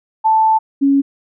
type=tone pair in turn; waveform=sine; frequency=880 / 277.2 Hz; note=A5 / C#4; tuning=0 / 0 cents; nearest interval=octave + minor sixth; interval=2000 cents; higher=first; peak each=-9 dBFS; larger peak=neither; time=0.24-0.59 / 0.81-1.02 s; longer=first; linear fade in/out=20 ms; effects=none